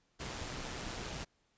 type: noise with amplitude modulation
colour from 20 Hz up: pink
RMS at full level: -40 dBFS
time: 0.19-1.25 s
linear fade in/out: 20 ms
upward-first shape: sine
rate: 126 Hz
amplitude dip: 40%
effects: pink hiss -75 dBFS RMS until 1.57 s + resampled to 16000 Hz